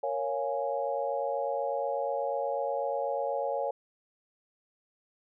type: chord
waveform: sine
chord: Bb minor seventh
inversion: none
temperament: equal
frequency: 466.2 / 554.4 / 698.5 / 830.6 Hz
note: Bb4 / Db5 / F5 / Ab5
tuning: 0 / 0 / 0 / 0 cents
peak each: -36 / -31 / -36 / -35 dBFS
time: 0.03-3.71 s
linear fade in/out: 5 ms
effects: none